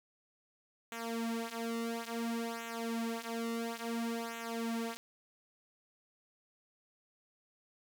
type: tone with flanger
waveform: sawtooth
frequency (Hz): 230.5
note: A#3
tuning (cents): -19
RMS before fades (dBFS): -38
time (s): 0.92-4.97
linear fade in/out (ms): 0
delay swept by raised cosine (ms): 0.2 to 5.6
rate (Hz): 0.58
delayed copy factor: -0.85
effects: none